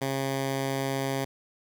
10% pulse tone, 135.5 Hz, C#3, 39 cents flat, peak -19 dBFS, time 0.01-1.25 s, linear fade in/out 10 ms, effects none

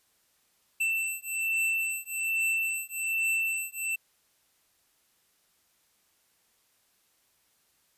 square beating tone pair, 2672 / 2673.2 Hz, E7 / E7, +23 / +24 cents, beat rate 1.2 Hz, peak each -31 / -31 dBFS, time 0.8-3.96 s, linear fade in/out 10 ms, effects white hiss -69 dBFS RMS until 7.97 s + resampled to 32000 Hz

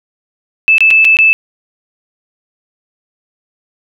sine tone with dropouts, 2626 Hz, E7, 7 cents flat, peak -4 dBFS, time 0.68-1.33 s, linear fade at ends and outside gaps 0 ms, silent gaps 0.782-0.806 / 0.905-0.91 / 1.046-1.051 / 1.169-1.188 s, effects none

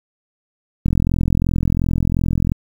click train, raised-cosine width 5 ms, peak -5 dBFS, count 72, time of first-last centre 0.86-2.519 s, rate 42.8 Hz, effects 7-bit

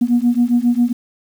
sine beating tone pair, 237.2 / 244.6 Hz, A#3 / B3, +30 / -16 cents, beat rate 7.4 Hz, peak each -14 dBFS, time 0.01-0.93 s, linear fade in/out 10 ms, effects tanh soft clip ceiling -6 dBFS + 7-bit

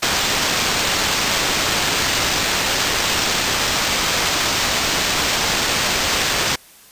white noise with sample-and-hold, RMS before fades -19 dBFS, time 0.02-6.56 s, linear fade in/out 10 ms, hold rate 11025 Hz, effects white hiss -46 dBFS RMS until 6.91 s + resampled to 32000 Hz

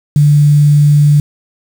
sine tone with quantisation, 146.83 Hz, D3, in tune, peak -4 dBFS, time 0.16-1.2 s, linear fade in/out 2 ms, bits 5, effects none

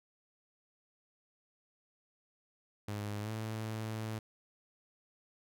sawtooth tone with pitch glide, 103.83 to 109.94 Hz, G#2 to A2, 0 to -1 cents, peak -33 dBFS, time 2.88-4.19 s, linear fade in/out 5 ms, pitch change +99 cents, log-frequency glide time 3.21-3.3 s, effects none

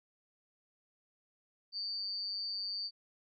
sine tone with amplitude modulation, 4599 Hz, D8, 37 cents flat, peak -33 dBFS, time 1.72-2.91 s, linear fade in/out 50 ms, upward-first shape sine, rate 198 Hz, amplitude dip 60%, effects none

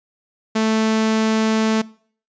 sawtooth tone, 220 Hz, A3, in tune, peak -12 dBFS, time 0.55-1.82 s, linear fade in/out 10 ms, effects noise-tail reverb RT60 0.5 s tail -22 dB re dry + resampled to 16000 Hz

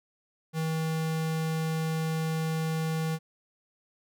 square tone, 160 Hz, D#3, 49 cents sharp, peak -28 dBFS, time 0.53-3.19 s, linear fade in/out 50 ms, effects none

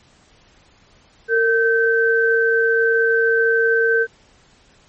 sine tone pair together, 457.2 / 1547.2 Hz, A#4 / G6, -34 / -23 cents, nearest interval octave + major sixth, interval 2111 cents, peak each -16 dBFS, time 1.28-4.07 s, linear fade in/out 50 ms, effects pink hiss -53 dBFS RMS until 4.88 s + MP3 32 kbps

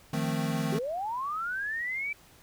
square chord, F dominant seventh, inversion third, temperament equal, 155.56 / 174.61 / 220 / 261.6 Hz, Eb3 / F3 / A3 / C4, 0 / 0 / 0 / 0 cents, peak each -32 / -36 / -34 / -36 dBFS, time 0.13-0.79 s, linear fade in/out 5 ms
sine linear sweep, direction up, 370 to 2338 Hz, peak -30 dBFS, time 0.72-2.13 s, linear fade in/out 5 ms
effects pink hiss -57 dBFS RMS until 2.42 s

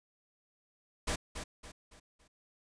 pink noise with echo, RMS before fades -33 dBFS, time 1.07-1.16 s, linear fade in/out 10 ms, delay 280 ms, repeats 4, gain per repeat -8 dB, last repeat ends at 2.28 s, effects resampled to 22050 Hz

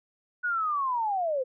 sine linear sweep, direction down, 1480 to 493.5 Hz, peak -25 dBFS, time 0.43-1.44 s, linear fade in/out 20 ms, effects none

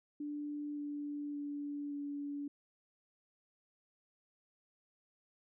sine tone with pitch steps, 293.7 / 291.3 / 289 / 286.7 Hz, D4 / D4 / D4 / D4, 0 / -14 / -28 / -42 cents, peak -38 dBFS, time 0.2-2.48 s, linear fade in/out 5 ms, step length 570 ms, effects none

